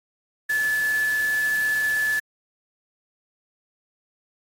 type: tone in noise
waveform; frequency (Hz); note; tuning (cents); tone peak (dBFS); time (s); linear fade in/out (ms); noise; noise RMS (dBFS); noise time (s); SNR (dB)
sine; 1731; A6; -29; -20; 0.49-2.2; 10; white; -36; 0.49-2.2; +13
effects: AAC 48 kbps